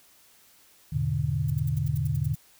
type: chord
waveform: sine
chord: E dominant seventh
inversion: none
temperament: equal with one note detuned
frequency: 82.41 / 103.83 / 122.33 / 146.83 Hz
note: E2 / G#2 / B2 / D3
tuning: 0 / 0 / -16 / 0 cents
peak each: -32 / -33 / -29 / -27 dBFS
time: 0.92-2.35 s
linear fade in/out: 10 ms
type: noise bursts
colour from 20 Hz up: violet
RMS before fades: -43 dBFS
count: 10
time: 1.48-2.358 s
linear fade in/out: 5 ms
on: 23 ms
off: 72 ms
effects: white hiss -58 dBFS RMS until 2.59 s